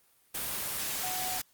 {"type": "tone in noise", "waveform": "sine", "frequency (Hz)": 740, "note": "F#5", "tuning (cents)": 0, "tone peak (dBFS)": -37, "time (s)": [1.03, 1.39], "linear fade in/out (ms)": 10, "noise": "white", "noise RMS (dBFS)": -34, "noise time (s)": [0.34, 1.42], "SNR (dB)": -6, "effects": ["white hiss -66 dBFS RMS until 1.53 s", "Opus 32 kbps"]}